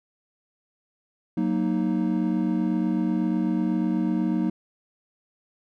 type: chord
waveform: triangle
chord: D# minor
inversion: first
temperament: equal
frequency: 185 / 233.1 / 311.1 Hz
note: F#3 / A#3 / D#4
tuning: 0 / 0 / 0 cents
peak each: -24 dBFS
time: 1.37-4.5 s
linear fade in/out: 5 ms
effects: none